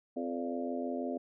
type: harmonic tone with a mistuned harmonic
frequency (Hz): 86.2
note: F2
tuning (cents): -22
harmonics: 3 / 4 / 5 / 6 / 7 / 8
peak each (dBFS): -36 / -42 / -41 / -47 / -40 / -43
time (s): 0.16-1.18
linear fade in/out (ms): 10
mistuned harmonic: 7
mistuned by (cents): -43
effects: none